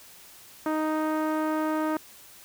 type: tone with low-pass filter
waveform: sawtooth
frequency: 311.1 Hz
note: D#4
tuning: in tune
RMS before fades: -27 dBFS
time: 0.66-1.97 s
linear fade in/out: 2 ms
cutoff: 1300 Hz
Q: 1.5
effects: white hiss -50 dBFS RMS until 2.44 s